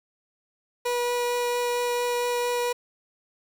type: tone with vibrato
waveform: 30% pulse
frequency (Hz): 485.4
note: B4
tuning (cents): -30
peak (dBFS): -21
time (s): 0.85-2.73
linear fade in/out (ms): 10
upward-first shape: triangle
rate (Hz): 4.4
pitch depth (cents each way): 8
effects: 8-bit